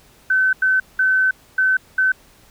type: tone bursts at uneven times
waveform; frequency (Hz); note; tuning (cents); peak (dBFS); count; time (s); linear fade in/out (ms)
sine; 1525; G6; -48; -13; 5; 0.3-0.53 / 0.62-0.8 / 0.99-1.31 / 1.58-1.77 / 1.98-2.12; 5
effects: pink hiss -51 dBFS RMS until 2.5 s